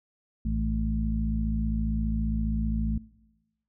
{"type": "harmonic tone with a mistuned harmonic", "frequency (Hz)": 55, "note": "A1", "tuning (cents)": 0, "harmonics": [1, 2, 3, 4], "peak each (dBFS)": [-27, -37, -35, -31], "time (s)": [0.45, 2.98], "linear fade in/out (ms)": 5, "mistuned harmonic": 1, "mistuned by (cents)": 94, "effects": ["noise-tail reverb RT60 1.0 s tail -20 dB re dry"]}